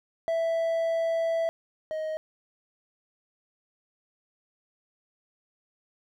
triangle tone pair in turn, 660 / 626.7 Hz, E5 / D#5, +2 / +12 cents, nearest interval minor second, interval 90 cents, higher first, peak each -22 / -27 dBFS, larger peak first, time 0.28-1.49 / 1.91-2.17 s, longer first, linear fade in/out 0 ms, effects none

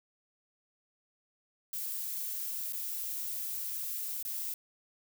violet noise with dropouts, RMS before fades -37 dBFS, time 1.73-4.54 s, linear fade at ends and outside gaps 2 ms, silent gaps 2.725-2.731 / 4.227-4.25 s, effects none

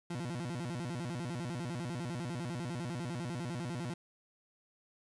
30% pulse tone with vibrato, 145 Hz, D3, 22 cents flat, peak -34 dBFS, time 0.1-3.94 s, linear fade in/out 5 ms, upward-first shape square, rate 10 Hz, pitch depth 300 cents each way, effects resampled to 24000 Hz + 11-bit

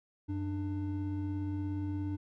triangle tone pair together, 93.5 / 297.5 Hz, F#2 / D4, +19 / +22 cents, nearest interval octave + minor sixth, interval 2003 cents, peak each -33 / -34 dBFS, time 0.28-2.17 s, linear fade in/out 20 ms, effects none

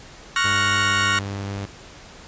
30% pulse chord, Gb major seventh, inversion second, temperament equal, 1108.7 / 1396.9 / 1480 / 1864.7 Hz, Db6 / F6 / Gb6 / Bb6, 0 / 0 / 0 / 0 cents, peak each -21 dBFS, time 0.36-1.19 s, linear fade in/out 2 ms
sawtooth tone, 99.5 Hz, G2, 26 cents sharp, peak -23 dBFS, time 0.44-1.66 s, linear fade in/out 10 ms
effects pink hiss -43 dBFS RMS until 2.27 s + resampled to 16000 Hz

